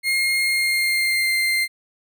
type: tone with pitch glide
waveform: 35% pulse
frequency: 2137 to 2093 Hz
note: C7 to C7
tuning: +36 to 0 cents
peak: -16 dBFS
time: 0.03-1.68 s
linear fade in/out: 50 ms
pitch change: -36 cents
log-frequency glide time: 0.46-1.32 s
effects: none